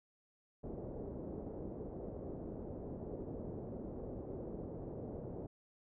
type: low-pass noise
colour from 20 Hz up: white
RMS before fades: -45 dBFS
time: 0.63-5.47 s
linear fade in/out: 10 ms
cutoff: 510 Hz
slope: 24 dB/octave
effects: none